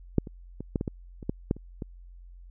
clicks, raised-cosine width 3 ms, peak -8 / -26 / -22 / -13 / -16 / -17 / -28 / -14 / -11 / -30 / -21 dBFS, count 11, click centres 0.183 / 0.272 / 0.606 / 0.758 / 0.811 / 0.878 / 1.228 / 1.295 / 1.511 / 1.566 / 1.822 s, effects added 44 Hz sine -45 dBFS peak until 2.5 s

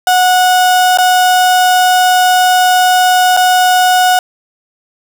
35% pulse tone with dropouts, 733 Hz, F#5, 16 cents flat, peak -5 dBFS, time 0.07-4.19 s, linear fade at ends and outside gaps 2 ms, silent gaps 0.974-0.985 / 3.367-3.372 s, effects none

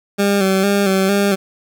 20% pulse tone with vibrato, 196 Hz, G3, in tune, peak -8 dBFS, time 0.18-1.36 s, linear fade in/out 20 ms, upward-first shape square, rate 2.2 Hz, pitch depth 42 cents each way, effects 8-bit

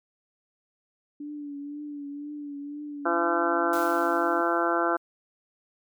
sine tone with vibrato, 290 Hz, D4, 22 cents flat, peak -34 dBFS, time 1.2-4.41 s, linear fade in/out 5 ms, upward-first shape triangle, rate 2 Hz, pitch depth 46 cents each way
harmonic tone, 170 Hz, F3, 46 cents flat, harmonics 2 / 3 / 4 / 5 / 6 / 7 / 8 / 9, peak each -28 / -32 / -29 / -33 / -33 / -34 / -28 / -33 dBFS, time 3.05-4.97 s, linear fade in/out 10 ms
white noise with exponential decay, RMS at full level -39 dBFS, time 3.73-4.98 s, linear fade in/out 2 ms, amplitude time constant 270 ms
effects none

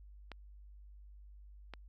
clicks, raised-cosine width 0.3 ms, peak -29 dBFS, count 2, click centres 0.317 / 1.737 s, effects added 50 Hz sine -52 dBFS peak until 1.88 s

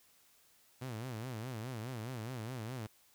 sawtooth tone with vibrato, 118.9 Hz, A#2, 35 cents sharp, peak -36 dBFS, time 0.81-2.87 s, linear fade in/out 10 ms, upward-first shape sine, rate 4.8 Hz, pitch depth 180 cents each way, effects white hiss -67 dBFS RMS until 3.14 s

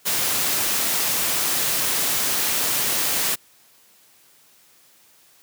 white noise, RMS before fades -22 dBFS, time 0.05-3.36 s, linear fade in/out 20 ms, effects white hiss -55 dBFS RMS until 5.42 s + high-pass 100 Hz 12 dB/octave

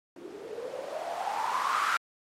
violet noise with low-pass filter sweep, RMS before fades -32 dBFS, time 0.16-1.97 s, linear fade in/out 2 ms, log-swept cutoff 330 to 1400 Hz, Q 7.8, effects MP3 64 kbps

